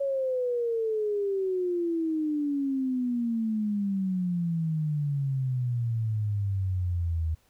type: exponential sweep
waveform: sine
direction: down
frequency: 559 to 78.6 Hz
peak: -25 dBFS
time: 0-7.35 s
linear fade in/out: 10 ms
effects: pink hiss -66 dBFS RMS until 7.49 s